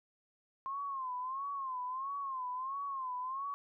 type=tone with vibrato; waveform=sine; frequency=1059 Hz; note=C6; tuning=21 cents sharp; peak=-36 dBFS; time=0.66-3.54 s; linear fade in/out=0 ms; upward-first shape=sine; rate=1.5 Hz; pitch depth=110 cents each way; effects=none

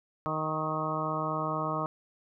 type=harmonic tone with a mistuned harmonic; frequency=155.9 Hz; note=D#3; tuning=4 cents sharp; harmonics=1 / 2 / 3 / 4 / 5 / 6 / 7 / 8; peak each=-36 / -38 / -40 / -36 / -40 / -40 / -34 / -36 dBFS; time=0.26-1.86 s; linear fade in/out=0 ms; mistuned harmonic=8; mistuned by=+16 cents; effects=none

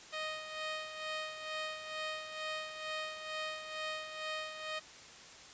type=tone with tremolo; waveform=10% pulse; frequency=622.3 Hz; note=D#5; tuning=in tune; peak=-28 dBFS; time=0.12-4.8 s; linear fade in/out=20 ms; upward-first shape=sine; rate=2.2 Hz; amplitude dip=60%; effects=white hiss -53 dBFS RMS until 5.53 s + resampled to 16000 Hz

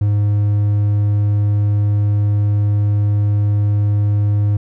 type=tone; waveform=triangle; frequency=103.2 Hz; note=G#2; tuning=10 cents flat; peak=-10 dBFS; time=0.01-4.57 s; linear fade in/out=5 ms; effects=none

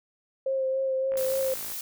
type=tone with vibrato; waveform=sine; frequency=530 Hz; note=C5; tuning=22 cents sharp; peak=-24 dBFS; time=0.46-1.54 s; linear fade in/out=5 ms; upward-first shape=sine; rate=3.5 Hz; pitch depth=18 cents each way
type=click train; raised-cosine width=0.5 ms; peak=-29 dBFS; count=34; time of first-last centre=1.12-1.719 s; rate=55.1 Hz
type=noise; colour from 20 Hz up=blue; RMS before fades=-35 dBFS; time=1.17-1.81 s; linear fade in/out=2 ms
effects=none

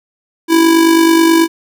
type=tone with amplitude modulation; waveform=square; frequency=329.6 Hz; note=E4; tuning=in tune; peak=-5 dBFS; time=0.48-1.48 s; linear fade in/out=50 ms; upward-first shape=sine; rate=49.3 Hz; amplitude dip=50%; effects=none

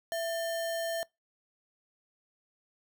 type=tone with sample-and-hold; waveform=sine; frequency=665 Hz; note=E5; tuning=15 cents sharp; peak=-30 dBFS; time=0.12-1.03 s; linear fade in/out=0 ms; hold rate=2450 Hz; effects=noise-tail reverb RT60 0.2 s tail -25 dB re dry

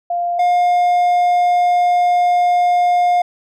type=tone pair in turn; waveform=sine / triangle; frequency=698.5 / 710.3 Hz; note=F5 / F5; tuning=0 / +29 cents; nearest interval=unison; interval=29 cents; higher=second; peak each=-16 / -9 dBFS; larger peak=second; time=0.1-0.39 / 0.39-3.22 s; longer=second; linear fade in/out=5 ms; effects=none

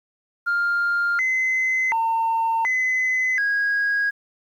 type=tone with pitch steps; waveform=sine; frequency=1401 / 2047 / 907 / 2028 / 1645 Hz; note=F6 / C7 / A#5 / B6 / G#6; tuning=+5 / -38 / -48 / +45 / -17 cents; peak=-17 dBFS; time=0.46-4.11 s; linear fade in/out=20 ms; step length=730 ms; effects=tanh soft clip ceiling -16 dBFS + 9-bit

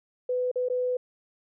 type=tone with dropouts; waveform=sine; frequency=500 Hz; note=B4; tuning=21 cents sharp; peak=-24 dBFS; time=0.29-0.97 s; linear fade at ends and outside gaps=5 ms; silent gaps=0.515-0.557 / 0.686-0.699 s; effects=none

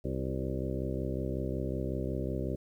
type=harmonic tone with a mistuned harmonic; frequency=65.41 Hz; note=C2; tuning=in tune; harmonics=1 / 2 / 3 / 4 / 5 / 6 / 7 / 8 / 9; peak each=-37 / -37 / -40 / -40 / -41 / -40 / -45 / -42 / -44 dBFS; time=0.04-2.56 s; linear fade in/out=10 ms; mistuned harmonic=6; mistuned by=-40 cents; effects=11-bit

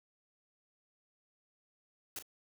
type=noise with echo; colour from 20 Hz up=white; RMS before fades=-41 dBFS; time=2.16-2.19 s; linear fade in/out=2 ms; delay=35 ms; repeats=1; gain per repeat=-10 dB; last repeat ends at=2.225 s; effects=none

